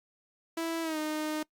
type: tone with pitch glide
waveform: sawtooth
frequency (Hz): 329.6 to 307.5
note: E4 to D#4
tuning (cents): 0 to -20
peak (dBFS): -27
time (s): 0.57-1.43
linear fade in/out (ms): 5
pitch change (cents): -120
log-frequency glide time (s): 0.82-0.98
effects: noise-tail reverb RT60 0.1 s tail -23 dB re dry + Opus 48 kbps